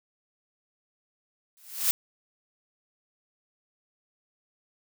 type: noise with exponential growth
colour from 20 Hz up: blue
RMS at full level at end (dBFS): -20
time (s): 1.57-1.91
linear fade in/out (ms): 0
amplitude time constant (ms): 72
effects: none